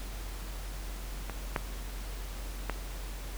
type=clicks; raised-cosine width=0.5 ms; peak=-22 / -13 / -16 dBFS; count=3; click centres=1.297 / 1.562 / 2.697 s; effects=added 46 Hz sine -37 dBFS peak until 3.37 s + pink hiss -46 dBFS RMS until 3.37 s